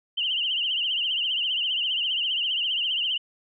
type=tone with vibrato; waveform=sine; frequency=2960 Hz; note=F#7; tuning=in tune; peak=-23 dBFS; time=0.17-3.18 s; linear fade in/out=10 ms; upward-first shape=triangle; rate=15 Hz; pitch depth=130 cents each way; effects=none